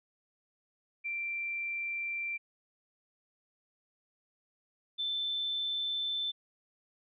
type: tone pair in turn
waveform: sine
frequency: 2355 / 3534 Hz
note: D7 / A7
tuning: +4 / +7 cents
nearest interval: perfect fifth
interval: 703 cents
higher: second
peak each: -33 / -31 dBFS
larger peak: second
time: 1.04-2.38 / 4.98-6.32 s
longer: neither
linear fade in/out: 20 ms
effects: none